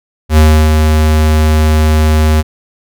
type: tone with ADSR envelope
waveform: square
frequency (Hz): 77.5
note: D#2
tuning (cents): -6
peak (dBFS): -3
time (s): 0.29-2.43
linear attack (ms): 83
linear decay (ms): 320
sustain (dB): -4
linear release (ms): 32
effects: none